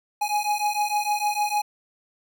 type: beating tone pair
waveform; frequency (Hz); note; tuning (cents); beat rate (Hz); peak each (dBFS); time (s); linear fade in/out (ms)
square; 830.6 / 837.2; G#5 / G#5; 0 / +14; 6.6; -26; 0.21-1.62; 10
effects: none